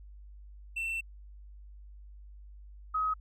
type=tone pair in turn; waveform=triangle / sine; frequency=2687 / 1268.1 Hz; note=E7 / D#6; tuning=+33 / +33 cents; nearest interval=octave + minor second; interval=1300 cents; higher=first; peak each=-30 / -27 dBFS; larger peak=second; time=0.76-1.01 / 2.94-3.14 s; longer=first; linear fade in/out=10 ms; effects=added 50 Hz sine -47 dBFS peak until 3.2 s